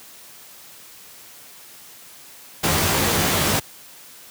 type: noise with comb filter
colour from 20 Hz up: pink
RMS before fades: -19 dBFS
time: 2.63-3.6 s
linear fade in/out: 10 ms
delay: 16 ms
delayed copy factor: -0.75
effects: white hiss -44 dBFS RMS until 4.3 s + high-pass 80 Hz 12 dB/octave